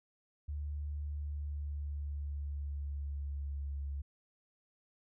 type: tone with pitch glide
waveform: sine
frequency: 73.42 to 70.27 Hz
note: D2 to C#2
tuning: 0 to +24 cents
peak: -36 dBFS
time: 0.48-4.02 s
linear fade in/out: 10 ms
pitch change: -76 cents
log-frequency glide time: 1.14-3.81 s
effects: none